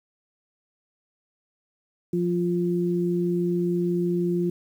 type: tone pair together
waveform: sine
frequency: 175.5 / 349.4 Hz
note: F3 / F4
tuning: +9 / +1 cents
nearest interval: octave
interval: 1192 cents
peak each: -24 / -24 dBFS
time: 2.13-4.5 s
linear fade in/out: 5 ms
effects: 9-bit